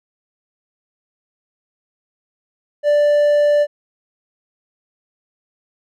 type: tone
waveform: triangle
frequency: 587.3 Hz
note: D5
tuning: in tune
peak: -9 dBFS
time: 2.83-3.67 s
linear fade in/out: 50 ms
effects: none